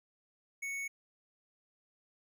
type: tone with hard clipping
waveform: sine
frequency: 2217 Hz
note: C#7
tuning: in tune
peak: -38 dBFS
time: 0.62-0.88 s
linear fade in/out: 10 ms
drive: 12 dB
effects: none